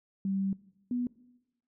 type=tone pair in turn; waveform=sine; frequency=194.1 / 245.3 Hz; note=G3 / B3; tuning=-17 / -12 cents; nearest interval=major third; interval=405 cents; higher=second; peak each=-28 dBFS; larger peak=neither; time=0.25-0.53 / 0.91-1.07 s; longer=first; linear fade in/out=2 ms; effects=noise-tail reverb RT60 1.0 s tail -20 dB re dry